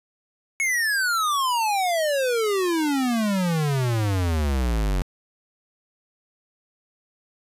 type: exponential sweep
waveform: square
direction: down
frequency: 2217 to 44.29 Hz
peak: -21 dBFS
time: 0.6-5.02 s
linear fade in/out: 0 ms
effects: resampled to 32000 Hz + 10-bit